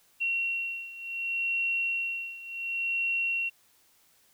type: beating tone pair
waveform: sine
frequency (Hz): 2734 / 2734.68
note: F7 / F7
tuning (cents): -37 / -37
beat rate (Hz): 0.68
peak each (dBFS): -33 / -30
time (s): 0.2-3.5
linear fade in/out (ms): 20
effects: white hiss -64 dBFS RMS until 4.33 s